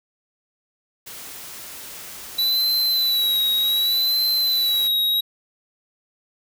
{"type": "noise", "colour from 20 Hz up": "white", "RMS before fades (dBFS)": -37, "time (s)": [1.06, 4.88], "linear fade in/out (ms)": 10}
{"type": "tone with vibrato", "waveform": "square", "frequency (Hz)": 3942, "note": "B7", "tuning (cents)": -4, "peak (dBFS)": -18, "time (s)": [2.38, 5.21], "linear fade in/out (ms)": 10, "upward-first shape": "sine", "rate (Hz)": 0.66, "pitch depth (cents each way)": 62}
{"effects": []}